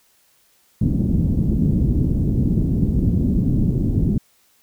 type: low-pass noise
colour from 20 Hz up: white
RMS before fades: -18 dBFS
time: 0.81-4.18 s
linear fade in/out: 5 ms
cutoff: 240 Hz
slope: 24 dB/octave
effects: white hiss -59 dBFS RMS until 4.62 s